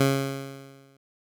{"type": "tone with exponential decay", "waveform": "15% pulse", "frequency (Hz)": 136.8, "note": "C#3", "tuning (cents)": -23, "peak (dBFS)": -11, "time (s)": [0, 0.97], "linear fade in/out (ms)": 5, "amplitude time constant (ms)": 210, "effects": []}